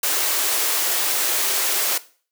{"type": "high-pass noise", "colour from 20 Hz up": "white", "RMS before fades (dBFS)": -21, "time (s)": [0.03, 1.98], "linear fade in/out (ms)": 5, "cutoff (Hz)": 310, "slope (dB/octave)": 48, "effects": ["noise-tail reverb RT60 0.4 s tail -17 dB re dry"]}